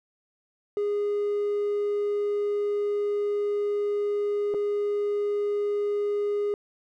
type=tone with dropouts; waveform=triangle; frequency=411.3 Hz; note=G#4; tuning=17 cents flat; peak=-21 dBFS; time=0.77-6.54 s; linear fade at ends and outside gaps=1 ms; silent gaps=4.54-4.545 s; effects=tanh soft clip ceiling -18 dBFS